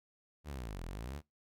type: linear two-way sweep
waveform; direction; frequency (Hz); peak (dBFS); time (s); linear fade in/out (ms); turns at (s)
sawtooth; down then up; 78.4 to 39 to 78.4; -37; 0.44-1.22; 50; 0.84
effects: noise-tail reverb RT60 0.2 s tail -24 dB re dry